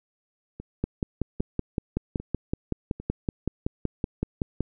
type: two click trains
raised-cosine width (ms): 3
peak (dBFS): -24 / -12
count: 4 / 21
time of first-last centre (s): 0.6-3 / 0.84-4.606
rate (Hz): 1.25 / 5.31
effects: none